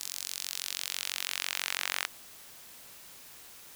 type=tone with high-pass filter sweep; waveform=sawtooth; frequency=46.08 Hz; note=F#1; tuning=6 cents flat; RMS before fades=-36 dBFS; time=0-2.06 s; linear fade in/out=0 ms; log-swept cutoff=5800 to 1800 Hz; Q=1.1; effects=white hiss -51 dBFS RMS until 3.75 s